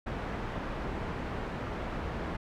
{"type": "low-pass noise", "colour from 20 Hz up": "pink", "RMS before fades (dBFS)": -36, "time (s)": [0.06, 2.37], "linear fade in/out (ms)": 10, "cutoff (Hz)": 1700, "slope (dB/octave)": 12, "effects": []}